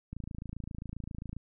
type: click train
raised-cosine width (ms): 5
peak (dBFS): -27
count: 35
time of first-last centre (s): 0.13-1.366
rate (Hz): 27.5
effects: none